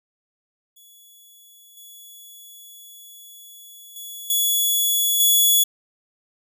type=tone with level steps; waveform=5% pulse; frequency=3400 Hz; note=G#7; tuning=40 cents sharp; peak=-40 / -34 / -26 / -10 / -6 dBFS; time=0.76-5.64 s; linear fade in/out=10 ms; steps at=1.77 / 3.96 / 4.3 / 5.2 s; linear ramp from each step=2 ms; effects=none